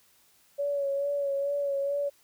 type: tone with vibrato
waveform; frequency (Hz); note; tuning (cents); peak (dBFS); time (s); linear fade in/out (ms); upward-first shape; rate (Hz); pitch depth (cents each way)
sine; 563; C#5; +27; -26; 0.58-2.1; 20; sine; 2.3; 30
effects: white hiss -63 dBFS RMS until 2.23 s